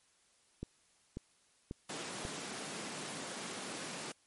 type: click train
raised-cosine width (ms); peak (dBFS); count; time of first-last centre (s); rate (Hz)
3; -27; 4; 0.63-2.252; 1.85
type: high-pass noise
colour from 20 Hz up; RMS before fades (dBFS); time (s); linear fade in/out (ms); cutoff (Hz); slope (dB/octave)
pink; -43; 1.89-4.12; 5; 160; 24
effects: white hiss -70 dBFS RMS until 4.26 s + MP3 48 kbps